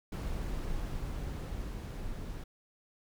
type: noise with level ramp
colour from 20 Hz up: brown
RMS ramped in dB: -35 to -40 dBFS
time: 0.12-2.44 s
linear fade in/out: 5 ms
effects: none

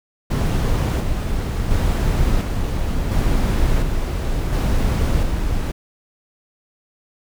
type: noise with tremolo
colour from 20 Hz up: brown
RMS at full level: -17 dBFS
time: 0.3-5.72 s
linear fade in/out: 10 ms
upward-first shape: square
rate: 0.71 Hz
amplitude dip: 35%
effects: none

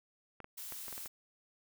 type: clicks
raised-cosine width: 0.5 ms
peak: -32 dBFS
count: 7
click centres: 0.403 / 0.444 / 0.723 / 0.882 / 0.927 / 0.979 / 1.059 s
type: noise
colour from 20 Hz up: blue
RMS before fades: -45 dBFS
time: 0.57-1.08 s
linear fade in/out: 10 ms
effects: none

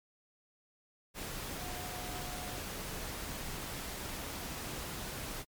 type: tone in noise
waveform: sine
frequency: 723 Hz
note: F#5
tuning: 40 cents flat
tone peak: -47 dBFS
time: 1.56-2.6 s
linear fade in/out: 50 ms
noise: pink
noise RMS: -41 dBFS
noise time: 1.14-5.45 s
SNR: -9 dB
effects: MP3 96 kbps

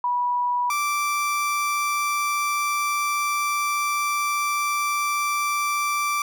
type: tone pair in turn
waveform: sine / 30% pulse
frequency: 977 / 1170.5 Hz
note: B5 / D6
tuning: -19 / -6 cents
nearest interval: minor third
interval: 313 cents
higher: second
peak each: -20 / -19 dBFS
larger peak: second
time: 0.04-0.7 / 0.7-6.22 s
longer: second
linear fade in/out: 2 ms
effects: none

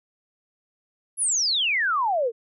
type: exponential sweep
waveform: sine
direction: down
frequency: 11140 to 433.7 Hz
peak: -20 dBFS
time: 1.17-2.32 s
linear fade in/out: 50 ms
effects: none

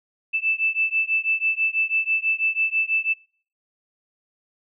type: beating tone pair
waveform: sine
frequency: 2637 / 2643.1 Hz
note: E7 / E7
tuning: 0 / +4 cents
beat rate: 6.1 Hz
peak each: -23 dBFS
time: 0.33-3.14 s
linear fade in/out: 20 ms
effects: noise-tail reverb RT60 0.5 s tail -25 dB re dry

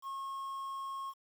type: tone with quantisation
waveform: triangle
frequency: 1085 Hz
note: C#6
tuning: 37 cents flat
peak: -36 dBFS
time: 0.02-1.14 s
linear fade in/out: 50 ms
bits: 10
effects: none

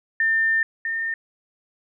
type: tone pair in turn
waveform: sine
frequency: 1800 / 1815.7 Hz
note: A6 / A#6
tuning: +39 / -46 cents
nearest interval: unison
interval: 15 cents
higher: second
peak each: -17 / -23 dBFS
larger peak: first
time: 0.2-0.63 / 0.85-1.14 s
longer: first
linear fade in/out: 2 ms
effects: none

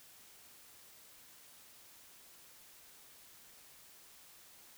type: silence
effects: white hiss -59 dBFS RMS until 4.77 s

